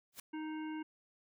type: noise with exponential growth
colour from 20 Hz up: white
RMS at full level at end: -41 dBFS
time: 0.12-0.2 s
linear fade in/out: 5 ms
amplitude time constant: 16 ms
type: harmonic tone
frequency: 311.1 Hz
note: D#4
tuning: in tune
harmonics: 1 / 3 / 5 / 7 / 9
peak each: -39 / -49 / -53 / -56 / -58 dBFS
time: 0.33-0.83 s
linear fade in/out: 10 ms
effects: none